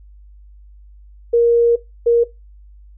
sine tone bursts at uneven times, 470 Hz, A#4, 14 cents sharp, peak -9 dBFS, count 2, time 1.33-1.76 / 2.06-2.24 s, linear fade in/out 10 ms, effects noise-tail reverb RT60 0.2 s tail -18 dB re dry + added 50 Hz sine -40 dBFS peak until 2.97 s

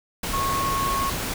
sine tone in noise, 1096 Hz, C#6, 20 cents flat, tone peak -23 dBFS, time 0.33-1.1 s, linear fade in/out 5 ms, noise pink, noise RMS -28 dBFS, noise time 0.23-1.34 s, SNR +2 dB, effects none

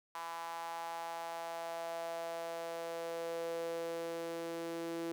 sawtooth tone with high-pass filter sweep, 167.1 Hz, E3, 24 cents sharp, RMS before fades -41 dBFS, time 0.15-5.12 s, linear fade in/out 0 ms, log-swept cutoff 950 to 370 Hz, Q 4.9, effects none

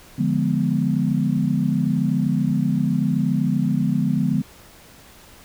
sine chord, D diminished seventh, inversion none, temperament equal, 146.83 / 174.61 / 207.7 / 246.9 Hz, D3 / F3 / Ab3 / Cb4, 0 / 0 / 0 / 0 cents, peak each -23 dBFS, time 0.18-4.42 s, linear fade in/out 10 ms, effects pink hiss -47 dBFS RMS until 5.44 s

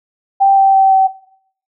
sine tone with pitch steps, 784 / 778.1 / 772.3 / 766.5 Hz, G5 / G5 / G5 / G5, 0 / -13 / -26 / -39 cents, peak -6 dBFS, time 0.4-1.08 s, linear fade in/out 20 ms, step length 170 ms, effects noise-tail reverb RT60 0.6 s tail -17 dB re dry

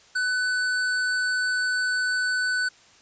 square tone, 1499 Hz, F#6, 22 cents sharp, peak -23 dBFS, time 0.15-2.69 s, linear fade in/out 10 ms, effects white hiss -54 dBFS RMS until 3.01 s + resampled to 16000 Hz

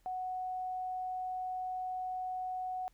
sine tone, 740 Hz, F#5, in tune, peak -35 dBFS, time 0.06-2.88 s, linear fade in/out 0 ms, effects added 43 Hz sine -65 dBFS peak until 2.93 s + pink hiss -73 dBFS RMS until 2.93 s

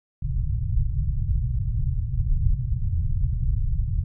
pink low-pass noise, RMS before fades -23 dBFS, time 0.22-4.04 s, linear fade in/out 5 ms, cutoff 140 Hz, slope 48 dB/octave, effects none

